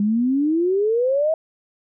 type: exponential sweep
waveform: sine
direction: up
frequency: 200 to 652 Hz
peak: -16 dBFS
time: 0-1.34 s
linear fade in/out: 2 ms
effects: none